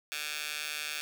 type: tone with high-pass filter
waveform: 15% pulse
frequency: 150.6 Hz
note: D3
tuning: 44 cents sharp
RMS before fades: -37 dBFS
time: 0.12-1.01 s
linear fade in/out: 0 ms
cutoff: 2400 Hz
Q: 1.3
effects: none